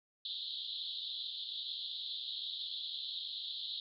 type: band-pass noise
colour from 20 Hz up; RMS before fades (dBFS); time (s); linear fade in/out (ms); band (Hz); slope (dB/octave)
pink; -42; 0.25-3.8; 2; 3300 to 4200; 96
effects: none